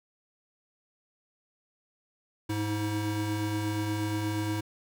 square tone pair together, 103.96 / 320.3 Hz, G#2 / E4, +2 / -50 cents, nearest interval octave + perfect fifth, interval 1948 cents, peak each -32 / -32 dBFS, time 2.49-4.61 s, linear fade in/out 10 ms, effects none

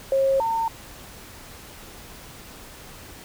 sine tone pair in turn, 540 / 908.2 Hz, C#5 / A#5, -45 / -45 cents, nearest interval major sixth, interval 900 cents, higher second, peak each -17 / -21 dBFS, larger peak first, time 0.12-0.4 / 0.4-0.68 s, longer neither, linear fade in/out 2 ms, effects pink hiss -43 dBFS RMS until 3.24 s

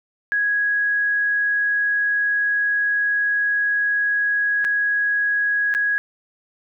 sine tone with dropouts, 1661.2 Hz, G#6, in tune, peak -17 dBFS, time 0.32-5.98 s, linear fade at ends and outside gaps 0 ms, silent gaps 4.644-4.649 / 5.74-5.749 s, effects none

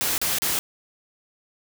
white noise bursts, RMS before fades -24 dBFS, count 3, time 0.01-0.59 s, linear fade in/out 0 ms, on 170 ms, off 35 ms, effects none

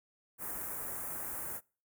white band-stop noise, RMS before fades -40 dBFS, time 0.38-1.61 s, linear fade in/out 50 ms, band 1700 to 9000 Hz, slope 24 dB/octave, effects noise-tail reverb RT60 0.4 s tail -26 dB re dry

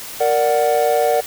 triangle chord, Bb augmented, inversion none, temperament equal, 466.2 / 587.3 / 740 Hz, Bb4 / D5 / F#5, 0 / 0 / 0 cents, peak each -16 dBFS, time 0.2-1.21 s, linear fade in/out 10 ms, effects white hiss -32 dBFS RMS until 1.26 s

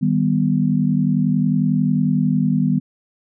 sine chord, Eb augmented, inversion none, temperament equal, 155.56 / 196 / 246.9 Hz, Eb3 / G3 / B3, 0 / 0 / 0 cents, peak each -19 dBFS, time 0.01-2.8 s, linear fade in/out 20 ms, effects none

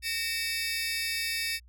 25% pulse tone cluster, 1840 / 2267 / 2633 / 5000 Hz, A#6 / C#7 / E7 / D#8, -23 / +38 / -3 / +8 cents, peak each -31 dBFS, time 0.02-1.6 s, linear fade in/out 50 ms, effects added 60 Hz sine -52 dBFS peak until 1.68 s

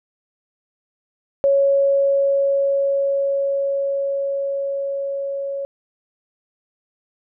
sine tone with level ramp, 554.4 Hz, C#5, in tune, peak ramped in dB -12 to -23 dBFS, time 1.44-5.65 s, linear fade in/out 0 ms, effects none

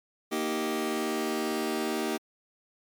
sawtooth chord, Eb major, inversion second, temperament just, 233.3 / 311.1 / 388.9 Hz, Bb3 / Eb4 / G4, +2 / 0 / -14 cents, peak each -29 / -28 / -28 dBFS, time 0.31-2.18 s, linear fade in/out 20 ms, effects MP3 96 kbps

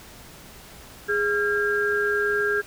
sine tone cluster, 413.7 / 1378 / 1616 Hz, G#4 / F6 / G#6, -7 / -24 / -48 cents, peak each -24 / -30 / -23 dBFS, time 1.08-2.62 s, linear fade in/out 20 ms, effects pink hiss -45 dBFS RMS until 2.66 s

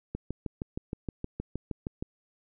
click train, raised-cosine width 3 ms, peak -20 dBFS, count 13, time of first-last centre 0.15-2.025 s, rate 6.4 Hz, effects none

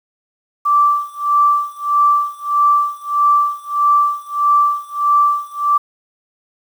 sine tone with tremolo, 1168 Hz, D6, 10 cents flat, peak -8 dBFS, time 0.65-5.78 s, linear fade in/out 10 ms, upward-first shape sine, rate 1.6 Hz, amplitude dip 95%, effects 7-bit

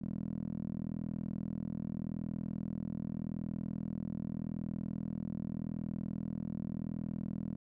10% pulse tone with band-pass filter, 40.84 Hz, E1, 15 cents flat, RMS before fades -39 dBFS, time 0.01-7.56 s, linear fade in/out 10 ms, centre 210 Hz, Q 2.4, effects none

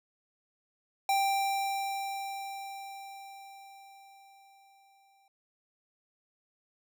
square tone with exponential decay, 786 Hz, G5, 4 cents sharp, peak -25 dBFS, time 1.09-5.28 s, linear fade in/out 2 ms, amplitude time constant 910 ms, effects none

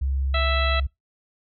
sine tone with pitch glide, 67.6 to 67.13 Hz, C#2 to C2, -43 to +45 cents, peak -21 dBFS, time 0.01-0.87 s, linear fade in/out 10 ms, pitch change -12 cents, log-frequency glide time 0.19-0.42 s
harmonic tone, 659.3 Hz, E5, in tune, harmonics 1 / 2 / 3 / 4 / 5 / 6, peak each -28 / -27 / -30 / -30 / -32 / -31 dBFS, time 0.34-0.8 s, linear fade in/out 5 ms
effects noise-tail reverb RT60 0.2 s tail -26 dB re dry

